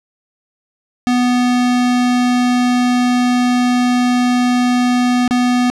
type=tone with dropouts; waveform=square; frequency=246.9 Hz; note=B3; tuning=in tune; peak=-12 dBFS; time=1.07-5.7 s; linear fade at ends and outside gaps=0 ms; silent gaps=5.278-5.309 s; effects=low-pass 7000 Hz 12 dB/octave